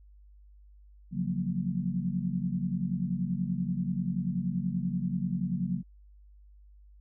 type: chord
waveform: sine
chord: Gb major seventh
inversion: second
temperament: equal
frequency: 138.59 / 174.61 / 185 / 233.1 Hz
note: Db3 / F3 / Gb3 / Bb3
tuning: 0 / 0 / 0 / 0 cents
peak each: -36 / -33 / -31 / -37 dBFS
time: 1.11-5.83 s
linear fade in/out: 50 ms
effects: added 50 Hz sine -52 dBFS peak until 7 s